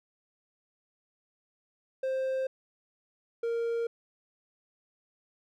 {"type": "tone pair in turn", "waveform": "triangle", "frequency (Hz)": [526, 464.8], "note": ["C5", "A#4"], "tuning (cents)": [9, -5], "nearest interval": "major second", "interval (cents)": 214, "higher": "first", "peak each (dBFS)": -26, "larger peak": "neither", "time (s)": [[2.03, 2.47], [3.43, 3.87]], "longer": "neither", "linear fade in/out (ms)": 5, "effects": []}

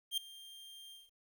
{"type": "tone with ADSR envelope", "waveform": "45% pulse", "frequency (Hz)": 3186, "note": "G7", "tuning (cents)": 27, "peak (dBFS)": -30, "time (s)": [0.11, 1.11], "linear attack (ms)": 65, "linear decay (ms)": 5, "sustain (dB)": -20, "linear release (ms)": 190, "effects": ["12-bit"]}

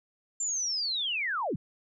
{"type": "linear sweep", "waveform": "sine", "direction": "down", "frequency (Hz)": [7350, 103.83], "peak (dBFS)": -28, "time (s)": [0.4, 1.56], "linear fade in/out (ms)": 5, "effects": []}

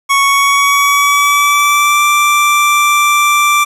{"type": "tone with pitch glide", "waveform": "25% pulse", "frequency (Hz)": [1108.7, 1174.6], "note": ["C#6", "D6"], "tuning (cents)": [0, 0], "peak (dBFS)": -4, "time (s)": [0.09, 3.65], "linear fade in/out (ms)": 20, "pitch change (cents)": 100, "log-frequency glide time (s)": [0.21, 2.03], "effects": ["resampled to 32000 Hz", "7-bit"]}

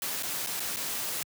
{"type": "noise with dropouts", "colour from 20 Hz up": "white", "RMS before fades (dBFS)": -33, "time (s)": [0.02, 1.23], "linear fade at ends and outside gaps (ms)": 2, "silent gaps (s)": [[0.226, 0.232], [0.464, 0.47], [0.597, 0.602], [0.762, 0.768]], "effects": ["high-pass 100 Hz 12 dB/octave"]}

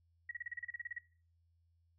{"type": "tone bursts", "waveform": "sine", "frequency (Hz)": 1912, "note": "A#6", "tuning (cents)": 43, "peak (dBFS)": -39, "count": 13, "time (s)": [0.29, 0.985], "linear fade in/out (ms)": 5, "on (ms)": 23, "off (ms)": 33, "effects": ["noise-tail reverb RT60 0.4 s tail -17 dB re dry", "added 84 Hz sine -70 dBFS peak until 1.98 s"]}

